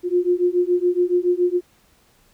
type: beating tone pair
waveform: sine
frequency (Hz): 352.4 / 359.5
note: F4 / F#4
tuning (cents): +16 / -50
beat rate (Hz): 7.1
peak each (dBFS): -19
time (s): 0.03-1.61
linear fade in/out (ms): 50
effects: pink hiss -58 dBFS RMS until 2.33 s